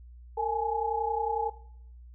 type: tone cluster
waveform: sine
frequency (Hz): 455.4 / 825 / 856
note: A#4 / G#5 / A5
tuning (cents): -40 / -12 / -48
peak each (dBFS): -31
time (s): 0.37-1.5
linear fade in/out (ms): 10
effects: noise-tail reverb RT60 0.7 s tail -19 dB re dry + added 60 Hz sine -46 dBFS peak until 2.14 s